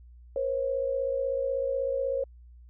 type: tone pair together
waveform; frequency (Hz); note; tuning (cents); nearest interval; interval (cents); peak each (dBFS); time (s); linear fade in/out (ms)
sine; 483.8 / 540; B4 / C#5; -36 / -45; major second; 191; -32 / -27; 0.36-2.24; 2
effects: added 60 Hz sine -48 dBFS peak until 2.69 s